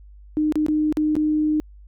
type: tone with dropouts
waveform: sine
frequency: 305.6 Hz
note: D#4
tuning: 31 cents flat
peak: -17 dBFS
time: 0.37-1.6 s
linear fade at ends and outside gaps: 0 ms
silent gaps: 0.523-0.556 / 0.664-0.684 / 0.925-0.971 / 1.154-1.165 s
effects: added 50 Hz sine -42 dBFS peak until 1.87 s